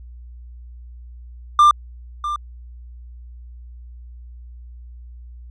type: tone with echo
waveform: triangle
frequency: 1191 Hz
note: D6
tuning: 24 cents sharp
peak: -6 dBFS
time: 1.59-1.71 s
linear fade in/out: 2 ms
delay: 650 ms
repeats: 1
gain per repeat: -13 dB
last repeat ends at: 2.36 s
effects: added 60 Hz sine -36 dBFS peak until 5.5 s + resampled to 24000 Hz